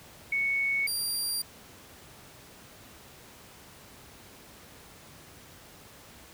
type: tone pair in turn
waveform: sine / 20% pulse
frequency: 2217 / 4751 Hz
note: C#7 / D8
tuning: 0 / +19 cents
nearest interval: octave + minor second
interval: 1319 cents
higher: second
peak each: -25 / -23 dBFS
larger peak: second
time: 0.32-0.87 / 0.87-1.42 s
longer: neither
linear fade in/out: 5 ms
effects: pink hiss -51 dBFS RMS until 6.33 s + high-pass 60 Hz 12 dB/octave